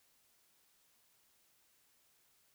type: silence
effects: white hiss -72 dBFS RMS until 2.54 s